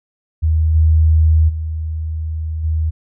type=tone with level steps; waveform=sine; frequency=79.2 Hz; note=D#2; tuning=31 cents sharp; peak=-11 / -8 / -19 / -14 dBFS; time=0.42-2.91 s; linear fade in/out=20 ms; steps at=0.74 / 1.48 / 2.63 s; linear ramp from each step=20 ms; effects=none